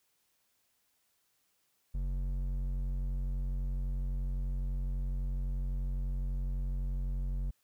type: tone with hard clipping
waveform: sine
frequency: 45.93 Hz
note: F#1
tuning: 12 cents flat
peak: -33 dBFS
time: 1.94-7.51 s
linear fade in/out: 10 ms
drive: 8 dB
effects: white hiss -75 dBFS RMS until 7.63 s